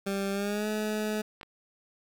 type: tone with pitch glide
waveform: 20% pulse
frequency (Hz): 197 to 213.6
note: G3 to G#3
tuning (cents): +9 to +49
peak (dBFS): -24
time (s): 0.06-1.22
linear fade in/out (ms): 10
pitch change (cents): +140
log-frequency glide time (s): 0.32-0.68
type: clicks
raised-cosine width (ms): 0.3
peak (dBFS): -26 / -27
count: 2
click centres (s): 1.412 / 1.431
effects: 9-bit